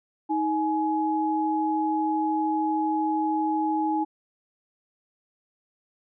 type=tone pair together; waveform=sine; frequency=315.2 / 841.5 Hz; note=D#4 / G#5; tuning=+23 / +23 cents; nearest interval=octave + perfect fourth; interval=1700 cents; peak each=-25 dBFS; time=0.29-4.05 s; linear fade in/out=20 ms; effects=none